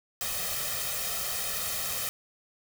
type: noise with comb filter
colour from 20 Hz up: white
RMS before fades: -32 dBFS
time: 0.21-2.09 s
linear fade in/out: 0 ms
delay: 1.6 ms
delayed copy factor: +0.9
effects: none